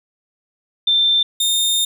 sine / sawtooth tone pair in turn, 3570 / 3645 Hz, A7 / A#7, +24 / -40 cents, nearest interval unison, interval 36 cents, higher second, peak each -12 dBFS, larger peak neither, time 0.87-1.23 / 1.4-1.85 s, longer second, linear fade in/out 5 ms, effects none

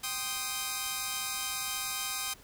5% pulse chord, C minor, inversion second, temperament equal, 784 / 1046.5 / 1244.5 Hz, G5 / C6 / Eb6, 0 / 0 / 0 cents, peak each -27 / -27 / -23 dBFS, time 0.03-2.34 s, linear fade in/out 10 ms, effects pink hiss -56 dBFS RMS until 2.43 s

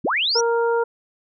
sine linear sweep, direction up, 98 to 5960 Hz, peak -18 dBFS, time 0.04-0.41 s, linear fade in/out 10 ms
harmonic tone, 466.2 Hz, A#4, in tune, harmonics 1 / 2 / 3, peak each -18 / -24 / -28 dBFS, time 0.35-0.84 s, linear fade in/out 10 ms
effects none

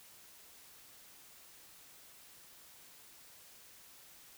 silence, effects white hiss -58 dBFS RMS until 4.37 s

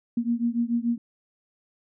sine beating tone pair, 232.7 / 239.6 Hz, A#3 / A#3, -3 / +48 cents, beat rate 6.9 Hz, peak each -25 / -26 dBFS, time 0.17-0.98 s, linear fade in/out 5 ms, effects none

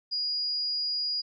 sine tone, 4879 Hz, D#8, 35 cents flat, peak -27 dBFS, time 0.11-1.22 s, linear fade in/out 20 ms, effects none

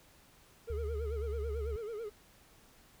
triangle tone with vibrato, 440 Hz, A4, in tune, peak -36 dBFS, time 0.67-2.1 s, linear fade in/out 20 ms, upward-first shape sine, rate 9.1 Hz, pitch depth 120 cents each way
sine tone with pitch glide, 73.42 to 71.33 Hz, D2 to D2, 0 to -50 cents, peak -35 dBFS, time 0.7-1.76 s, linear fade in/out 0 ms, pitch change -50 cents, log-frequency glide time 0.9-1.3 s
effects pink hiss -62 dBFS RMS until 3 s

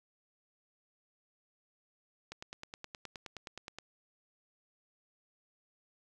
click train, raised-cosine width 0.2 ms, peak -26 dBFS, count 15, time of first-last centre 2.32-3.786 s, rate 9.55 Hz, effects none

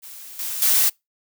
blue noise with level steps, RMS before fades -39 / -28 / -17 dBFS, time 0.02-0.9 s, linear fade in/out 20 ms, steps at 0.39 / 0.62 s, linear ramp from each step 2 ms, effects noise-tail reverb RT60 0.2 s tail -26 dB re dry

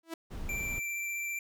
sawtooth tone with exponential growth, 328.5 Hz, E4, 6 cents flat, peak -30 dBFS, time 0.03-0.14 s, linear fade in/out 5 ms, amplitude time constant 22 ms
brown noise, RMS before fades -39 dBFS, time 0.3-0.8 s, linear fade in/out 20 ms
square tone with vibrato, 2349 Hz, D7, in tune, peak -34 dBFS, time 0.49-1.39 s, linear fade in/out 2 ms, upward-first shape sine, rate 15 Hz, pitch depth 9 cents each way
effects none

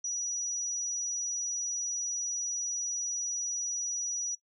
sine tone, 5840 Hz, F#8, 24 cents flat, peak -31 dBFS, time 0.04-4.35 s, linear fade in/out 5 ms, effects noise-tail reverb RT60 0.1 s tail -19 dB re dry

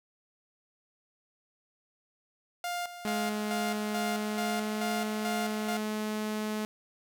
sawtooth tone with tremolo, 703 Hz, F5, 11 cents sharp, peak -28 dBFS, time 2.64-5.77 s, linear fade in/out 2 ms, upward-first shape square, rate 2.3 Hz, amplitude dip 70%
sawtooth tone with pitch glide, 211.4 to 214.1 Hz, G#3 to A3, +31 to -47 cents, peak -27 dBFS, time 3.05-6.65 s, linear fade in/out 0 ms, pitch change +22 cents, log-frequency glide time 4.09-4.86 s
effects none

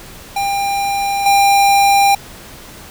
square tone with level steps, 798 Hz, G5, 31 cents sharp, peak -16 / -9 dBFS, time 0.36-2.15 s, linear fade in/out 5 ms, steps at 1.26 s, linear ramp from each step 2 ms, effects pink hiss -36 dBFS RMS until 2.9 s

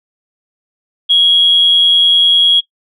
sine tone with amplitude modulation, 3300 Hz, G#7, 12 cents flat, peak -3 dBFS, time 1.09-2.61 s, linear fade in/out 20 ms, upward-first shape sine, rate 170 Hz, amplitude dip 45%, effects noise-tail reverb RT60 0.1 s tail -21 dB re dry + tanh soft clip ceiling 0 dBFS

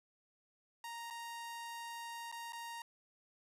sawtooth tone with dropouts, 932.3 Hz, A#5, in tune, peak -40 dBFS, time 0.84-2.82 s, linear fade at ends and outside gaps 2 ms, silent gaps 1.102-1.107 / 2.316-2.324 / 2.523-2.531 s, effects resampled to 32000 Hz

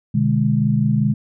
sine chord, G# diminished, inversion first, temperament just, 124.59 / 149.51 / 207.7 Hz, B2 / D3 / G#3, +16 / +31 / 0 cents, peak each -19 / -19 / -18 dBFS, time 0.14-1.14 s, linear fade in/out 10 ms, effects none

